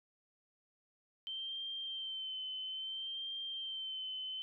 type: tone with vibrato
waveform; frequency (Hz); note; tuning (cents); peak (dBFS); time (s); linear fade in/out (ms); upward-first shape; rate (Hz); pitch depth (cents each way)
sine; 3111; G7; -14; -39; 1.27-4.42; 0; sine; 0.6; 36
effects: none